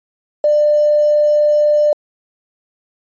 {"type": "tone with quantisation", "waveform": "sine", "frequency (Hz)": 596, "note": "D5", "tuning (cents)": 25, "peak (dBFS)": -9, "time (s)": [0.44, 1.93], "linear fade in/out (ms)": 2, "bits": 6, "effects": ["resampled to 16000 Hz"]}